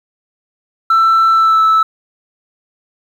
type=tone with pitch glide; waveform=sine; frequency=1333 to 1310.9 Hz; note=E6 to E6; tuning=+19 to -10 cents; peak=-5 dBFS; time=0.9-1.83 s; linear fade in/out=5 ms; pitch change=-29 cents; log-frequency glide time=1.31-1.63 s; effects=tanh soft clip ceiling -6 dBFS + 7-bit